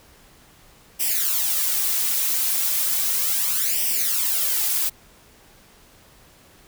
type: noise with flanger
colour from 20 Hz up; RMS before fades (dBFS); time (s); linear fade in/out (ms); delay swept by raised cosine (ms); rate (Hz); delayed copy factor
blue; -22; 0.99-4.9; 20; 0.36 to 3.86; 0.35; +0.75
effects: pink hiss -52 dBFS RMS until 6.67 s